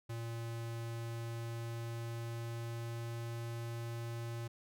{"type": "tone with pitch glide", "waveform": "square", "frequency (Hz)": [115.8, 116.67], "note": ["A#2", "A#2"], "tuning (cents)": [-11, 2], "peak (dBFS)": -40, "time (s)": [0.09, 4.48], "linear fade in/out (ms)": 10, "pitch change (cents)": 13, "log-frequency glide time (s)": [0.78, 3.46], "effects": []}